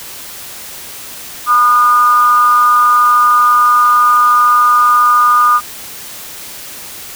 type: tone with amplitude modulation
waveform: sine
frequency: 1219 Hz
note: D#6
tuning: 36 cents flat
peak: -3 dBFS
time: 1.46-5.61 s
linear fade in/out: 50 ms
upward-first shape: sine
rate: 233 Hz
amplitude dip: 60%
effects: white hiss -29 dBFS RMS until 7.15 s